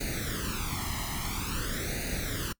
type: noise with flanger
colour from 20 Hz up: pink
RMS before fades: -33 dBFS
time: 0-2.53 s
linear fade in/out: 10 ms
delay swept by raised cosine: 0.46 to 1 ms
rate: 0.49 Hz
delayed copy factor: +0.85
effects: noise-tail reverb RT60 0.1 s tail -24 dB re dry